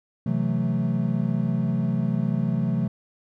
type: chord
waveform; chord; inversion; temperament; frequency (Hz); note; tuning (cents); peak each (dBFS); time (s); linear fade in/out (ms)
triangle; F# half-diminished seventh; second; equal; 130.81 / 164.81 / 185 / 220; C3 / E3 / F#3 / A3; 0 / 0 / 0 / 0; -25; 0.26-2.88; 5
effects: none